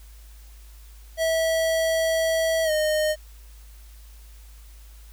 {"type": "tone with pitch glide", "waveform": "square", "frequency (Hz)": [650, 614.9], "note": ["E5", "D#5"], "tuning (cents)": [-24, -21], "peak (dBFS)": -21, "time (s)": [1.17, 3.16], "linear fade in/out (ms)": 50, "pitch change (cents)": -97, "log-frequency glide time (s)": [2.64, 2.71], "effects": ["added 53 Hz sine -43 dBFS peak until 5.12 s", "white hiss -55 dBFS RMS until 5.12 s"]}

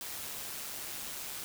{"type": "noise with amplitude modulation", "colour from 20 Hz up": "white", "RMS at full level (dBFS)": -39, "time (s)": [0.01, 1.44], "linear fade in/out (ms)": 0, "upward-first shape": "sine", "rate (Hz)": 140, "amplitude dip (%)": 45, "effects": []}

